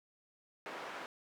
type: band-pass noise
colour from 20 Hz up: white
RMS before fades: -45 dBFS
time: 0.66-1.06 s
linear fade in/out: 0 ms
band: 330 to 1500 Hz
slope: 12 dB/octave
effects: none